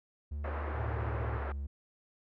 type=tone with pitch glide; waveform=triangle; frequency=73.42 to 70.06 Hz; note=D2 to C#2; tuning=0 to +19 cents; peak=-33 dBFS; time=0.31-1.67 s; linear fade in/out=10 ms; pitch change=-81 cents; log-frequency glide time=0.95-1.25 s
type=band-pass noise; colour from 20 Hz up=pink; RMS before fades=-41 dBFS; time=0.44-1.52 s; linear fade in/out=2 ms; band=320 to 1700 Hz; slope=24 dB/octave
type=tone with tremolo; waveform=triangle; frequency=110 Hz; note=A2; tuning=in tune; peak=-31 dBFS; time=0.73-1.42 s; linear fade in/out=50 ms; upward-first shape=sine; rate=15 Hz; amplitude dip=60%
effects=none